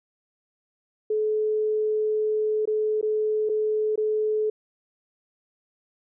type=tone with dropouts; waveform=sine; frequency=429.6 Hz; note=A4; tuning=41 cents flat; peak=-21 dBFS; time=1.1-4.5 s; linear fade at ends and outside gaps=5 ms; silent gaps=2.655-2.674 / 3.013-3.027 / 3.491-3.495 / 3.958-3.976 s; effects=none